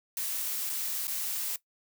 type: noise with dropouts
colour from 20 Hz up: blue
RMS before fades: -33 dBFS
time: 0.17-1.56 s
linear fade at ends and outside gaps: 1 ms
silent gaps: 0.694-0.698 / 1.071-1.079 s
effects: noise-tail reverb RT60 0.1 s tail -17 dB re dry